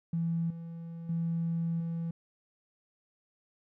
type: tone with level steps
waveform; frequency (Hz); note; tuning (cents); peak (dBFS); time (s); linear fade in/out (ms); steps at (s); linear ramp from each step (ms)
triangle; 166.8; E3; +21; -24 / -37 / -25 / -29; 0.13-2.11; 5; 0.5 / 1.09 / 1.8; 5
effects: tanh soft clip ceiling -26 dBFS

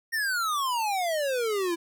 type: exponential sweep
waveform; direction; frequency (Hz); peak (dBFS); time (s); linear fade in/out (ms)
square; down; 1864.7 to 329.6; -26; 0.12-1.76; 20
effects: none

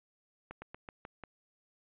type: slowing click train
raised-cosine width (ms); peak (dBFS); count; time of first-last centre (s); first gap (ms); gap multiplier
0.5; -29; 6; 0.51-1.237; 110; 1.14
effects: resampled to 8000 Hz

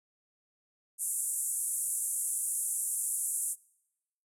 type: band-pass noise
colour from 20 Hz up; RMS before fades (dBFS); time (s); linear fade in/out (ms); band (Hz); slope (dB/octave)
white; -33; 0.98-3.56; 50; 7900 to 11000; 48
effects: noise-tail reverb RT60 0.9 s tail -25 dB re dry

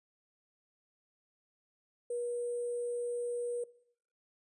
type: tone with sample-and-hold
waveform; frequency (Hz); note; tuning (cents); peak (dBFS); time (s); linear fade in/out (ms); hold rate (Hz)
sine; 481.6; B4; -44; -33; 2.1-3.64; 5; 8820
effects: noise-tail reverb RT60 0.6 s tail -19 dB re dry + resampled to 24000 Hz

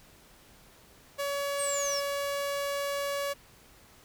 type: tone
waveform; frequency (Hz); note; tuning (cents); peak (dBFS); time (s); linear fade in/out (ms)
sawtooth; 565; C#5; +33; -26; 1.18-3.34; 20
type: linear sweep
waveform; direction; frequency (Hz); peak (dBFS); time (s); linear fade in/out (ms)
sine; down; 8680 to 5070; -31; 1.58-2.01; 20
effects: pink hiss -57 dBFS RMS until 4.04 s

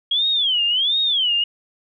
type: tone with vibrato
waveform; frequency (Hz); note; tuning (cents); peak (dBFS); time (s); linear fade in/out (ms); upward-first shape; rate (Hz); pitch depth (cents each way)
sine; 3240; G#7; -43; -16; 0.11-1.44; 5; sine; 1.4; 250
effects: none

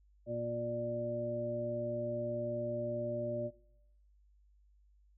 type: harmonic tone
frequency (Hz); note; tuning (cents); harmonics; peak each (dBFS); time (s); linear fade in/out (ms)
118.5; A#2; +29; 1 / 2 / 3 / 5; -43 / -43 / -43 / -36; 0.26-3.51; 50
effects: noise-tail reverb RT60 0.7 s tail -17 dB re dry + added 50 Hz sine -63 dBFS peak until 5.17 s

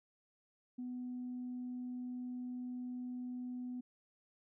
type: tone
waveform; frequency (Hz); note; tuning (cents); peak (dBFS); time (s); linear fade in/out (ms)
sine; 248.8; B3; +13; -39; 0.78-3.81; 10
effects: tanh soft clip ceiling -36 dBFS

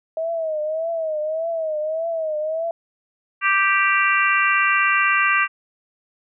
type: tone with vibrato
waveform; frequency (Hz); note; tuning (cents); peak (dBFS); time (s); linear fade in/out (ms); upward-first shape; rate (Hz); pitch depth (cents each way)
sine; 637; D#5; +41; -21; 0.17-2.71; 2; triangle; 1.7; 100
type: harmonic tone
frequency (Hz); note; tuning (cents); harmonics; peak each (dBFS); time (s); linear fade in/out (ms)
392; G4; 0; 3 / 4 / 5 / 6 / 7; -20 / -21 / -22 / -23 / -23; 3.41-5.48; 50
effects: none

